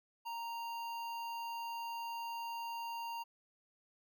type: tone with notch filter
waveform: square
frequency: 930 Hz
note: A#5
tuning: 4 cents flat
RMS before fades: -42 dBFS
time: 0.25-3.24 s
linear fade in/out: 20 ms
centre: 8200 Hz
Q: 0.95
effects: none